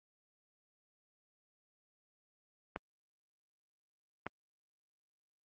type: clicks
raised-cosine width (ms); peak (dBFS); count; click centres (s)
0.5; -22 / -21; 2; 2.761 / 4.266
effects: high-pass 100 Hz 12 dB/octave + Opus 24 kbps